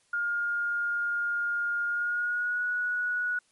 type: tone with pitch glide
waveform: sine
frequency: 1416 to 1464.2 Hz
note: F6 to F#6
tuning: +23 to -19 cents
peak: -26 dBFS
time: 0.13-3.39 s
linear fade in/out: 5 ms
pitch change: +58 cents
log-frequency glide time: 1.86-2.65 s
effects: white hiss -67 dBFS RMS until 3.51 s + MP3 48 kbps